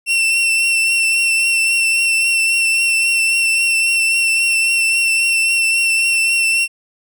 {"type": "tone with vibrato", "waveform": "40% pulse", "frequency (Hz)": 2703, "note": "E7", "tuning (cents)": 43, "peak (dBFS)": -12, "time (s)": [0.06, 6.68], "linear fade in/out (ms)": 50, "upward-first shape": "triangle", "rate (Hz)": 3.7, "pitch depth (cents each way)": 25, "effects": []}